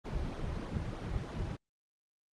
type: noise with flanger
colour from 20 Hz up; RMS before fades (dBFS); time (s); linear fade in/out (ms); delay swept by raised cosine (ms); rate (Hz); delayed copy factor
brown; -37; 0.04-1.57; 20; 0.38 to 4.48; 3.2; -0.7
effects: low-pass 6000 Hz 12 dB/octave + Opus 32 kbps